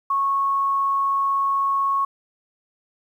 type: tone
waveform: sine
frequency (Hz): 1101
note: C#6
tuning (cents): -12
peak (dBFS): -18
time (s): 0.1-2.05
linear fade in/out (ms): 5
effects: 9-bit